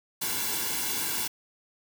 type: noise with comb filter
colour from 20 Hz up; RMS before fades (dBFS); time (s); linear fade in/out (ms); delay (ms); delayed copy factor
white; -30; 0.21-1.28; 10; 1.6; -0.8
effects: none